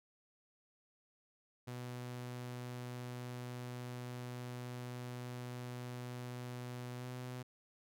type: tone with pitch glide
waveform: sawtooth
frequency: 123.47 to 125.41 Hz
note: B2 to B2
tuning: 0 to +27 cents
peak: -39 dBFS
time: 1.67-7.43 s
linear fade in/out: 10 ms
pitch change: +27 cents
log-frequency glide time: 6.98-7.05 s
effects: none